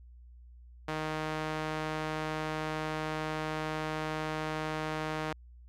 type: tone with band-pass filter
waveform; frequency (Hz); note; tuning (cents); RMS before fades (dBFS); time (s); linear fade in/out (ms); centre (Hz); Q
sawtooth; 155.56; D#3; 0; -35; 0.88-5.33; 5; 1200; 0.53
effects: added 60 Hz sine -50 dBFS peak until 5.68 s